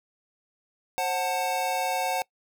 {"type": "chord", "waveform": "square", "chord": "F# diminished", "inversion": "second", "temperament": "just", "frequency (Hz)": [532.8, 740, 888], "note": ["C5", "F#5", "A5"], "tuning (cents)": [31, 0, 16], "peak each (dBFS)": [-33, -28, -32], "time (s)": [0.98, 2.22], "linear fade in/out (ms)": 0, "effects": ["noise-tail reverb RT60 0.1 s tail -23 dB re dry"]}